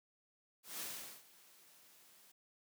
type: noise with ADSR envelope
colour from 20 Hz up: white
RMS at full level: -43 dBFS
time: 0.63-2.32 s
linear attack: 170 ms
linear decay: 420 ms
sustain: -21 dB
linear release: 8 ms
effects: high-pass 150 Hz 12 dB/octave